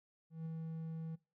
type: tone with ADSR envelope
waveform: triangle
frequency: 161.8 Hz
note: E3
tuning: 32 cents flat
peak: -37 dBFS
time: 0.3-1.16 s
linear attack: 160 ms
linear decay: 7 ms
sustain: -2 dB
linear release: 15 ms
effects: noise-tail reverb RT60 0.3 s tail -22 dB re dry